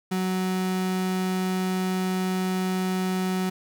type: tone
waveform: 35% pulse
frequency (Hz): 185.9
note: F#3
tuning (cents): +8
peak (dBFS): -22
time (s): 0.11-3.5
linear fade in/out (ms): 10
effects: none